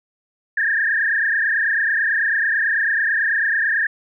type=tone with frequency modulation; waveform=sine; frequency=1725 Hz; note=A6; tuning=35 cents flat; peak=-16 dBFS; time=0.57-3.87 s; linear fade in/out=5 ms; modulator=29.1 Hz; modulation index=3.9; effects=none